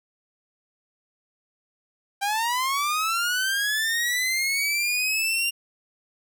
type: linear sweep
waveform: sawtooth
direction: up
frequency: 784 to 2799 Hz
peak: -19 dBFS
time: 2.21-5.51 s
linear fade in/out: 20 ms
effects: none